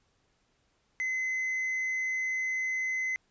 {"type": "tone", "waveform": "triangle", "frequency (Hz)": 2044, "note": "C7", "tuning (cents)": -41, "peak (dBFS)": -27, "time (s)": [1, 3.16], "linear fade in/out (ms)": 0, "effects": ["pink hiss -72 dBFS RMS until 3.3 s", "resampled to 16000 Hz"]}